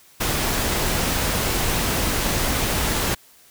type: noise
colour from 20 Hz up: pink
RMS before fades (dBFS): -22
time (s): 0.2-3.15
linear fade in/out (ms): 10
effects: white hiss -52 dBFS RMS until 3.5 s